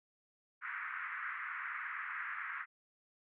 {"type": "band-pass noise", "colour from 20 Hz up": "pink", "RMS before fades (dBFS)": -42, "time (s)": [0.61, 2.66], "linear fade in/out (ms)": 50, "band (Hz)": [1200, 2100], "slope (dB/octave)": 48, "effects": []}